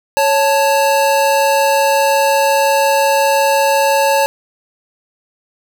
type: tone pair together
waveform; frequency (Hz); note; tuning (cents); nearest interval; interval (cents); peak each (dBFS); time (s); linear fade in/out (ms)
square; 554.4 / 880; C#5 / A5; 0 / 0; minor sixth; 800; -14; 0.17-4.26; 0
effects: none